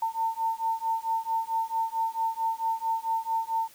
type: beating tone pair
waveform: sine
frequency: 900 / 904.5 Hz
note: A5 / A5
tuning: +39 / +48 cents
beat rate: 4.5 Hz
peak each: -29 dBFS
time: 0.02-3.68 s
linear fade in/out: 5 ms
effects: white hiss -54 dBFS RMS until 3.74 s